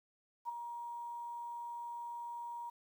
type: tone with ADSR envelope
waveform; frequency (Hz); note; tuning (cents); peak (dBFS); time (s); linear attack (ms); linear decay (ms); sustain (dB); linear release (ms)
sine; 947; A#5; +27; -34; 0.45-2.7; 39; 12; -7; 9
effects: 11-bit